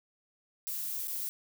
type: noise with dropouts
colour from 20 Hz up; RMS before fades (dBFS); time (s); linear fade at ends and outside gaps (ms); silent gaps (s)
violet; -36; 0.67-1.29; 0; 1.073-1.081
effects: none